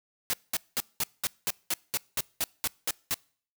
white noise bursts, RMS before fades -28 dBFS, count 13, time 0.3-3.142 s, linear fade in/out 0 ms, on 34 ms, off 200 ms, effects noise-tail reverb RT60 0.5 s tail -26 dB re dry

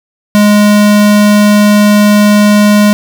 square tone pair in turn, 207.7 / 207.7 Hz, G#3 / G#3, 0 / 0 cents, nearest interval unison, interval 0 cents, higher neither, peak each -4 dBFS, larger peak neither, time 0.35-1 / 1-2.93 s, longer second, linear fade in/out 0 ms, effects none

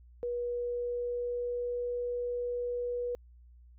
sine tone with pitch glide, 483.2 to 486.3 Hz, B4 to B4, -38 to -27 cents, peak -31 dBFS, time 0.23-3.15 s, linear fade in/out 0 ms, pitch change +11 cents, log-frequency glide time 0.42-1.89 s, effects added 60 Hz sine -53 dBFS peak until 3.78 s

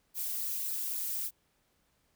violet noise with flanger, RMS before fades -35 dBFS, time 0.14-1.31 s, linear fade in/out 50 ms, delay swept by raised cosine 0.31 to 4.71 ms, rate 3.6 Hz, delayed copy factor -0.6, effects pink hiss -73 dBFS RMS until 2.15 s

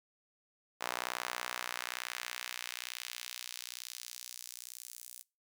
sawtooth tone with high-pass filter sweep, 61.1 Hz, B1, 18 cents flat, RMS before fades -43 dBFS, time 0.8-5.23 s, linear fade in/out 20 ms, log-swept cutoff 860 to 8900 Hz, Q 0.97, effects noise-tail reverb RT60 0.3 s tail -24 dB re dry

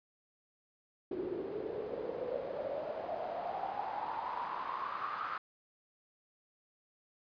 pink noise with band-pass filter sweep, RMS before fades -39 dBFS, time 1.11-5.38 s, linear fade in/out 5 ms, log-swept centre 360 to 1300 Hz, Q 7.8, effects resampled to 11025 Hz

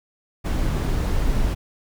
brown noise, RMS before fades -21 dBFS, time 0.44-1.55 s, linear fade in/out 20 ms, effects none

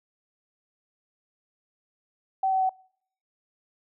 sine tone with pitch steps, 766 / 759.8 / 753.7 Hz, G5 / F#5 / F#5, -40 / +46 / +32 cents, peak -21 dBFS, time 2.43-2.694 s, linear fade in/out 5 ms, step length 88 ms, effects noise-tail reverb RT60 0.6 s tail -25 dB re dry

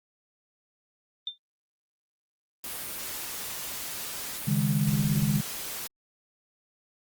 sine tone with exponential decay, 3584 Hz, A7, 31 cents sharp, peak -26 dBFS, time 1.27-1.38 s, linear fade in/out 2 ms, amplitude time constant 22 ms
white noise, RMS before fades -36 dBFS, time 2.64-5.87 s, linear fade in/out 0 ms
sine chord, C# suspended second, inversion none, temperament equal with one note detuned, 138.59 / 155.56 / 205 Hz, C#3 / D#3 / G#3, 0 / 0 / -22 cents, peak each -27 dBFS, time 4.47-5.41 s, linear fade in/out 10 ms
effects Opus 32 kbps

